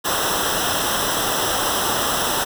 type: noise with comb filter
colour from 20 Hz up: pink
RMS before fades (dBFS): -21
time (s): 0.04-2.45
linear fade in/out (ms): 20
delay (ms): 0.44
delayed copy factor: -0.85
effects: none